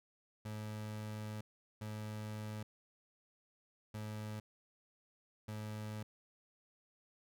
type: tone bursts at uneven times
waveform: 30% pulse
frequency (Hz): 107.1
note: A2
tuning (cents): -46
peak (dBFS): -39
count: 4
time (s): 0.45-1.41 / 1.81-2.63 / 3.94-4.4 / 5.48-6.03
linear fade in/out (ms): 5
effects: none